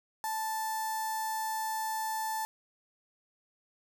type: tone with notch filter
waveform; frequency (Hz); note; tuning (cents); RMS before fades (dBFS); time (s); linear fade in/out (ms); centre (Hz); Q
sawtooth; 880; A5; 0; -34; 0.24-2.45; 0; 2800; 0.55
effects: none